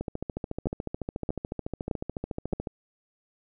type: two click trains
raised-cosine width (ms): 2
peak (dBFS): -14 / -18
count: 4 / 38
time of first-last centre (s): 0.67-2.533 / 0.01-2.672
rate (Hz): 1.61 / 13.9
effects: none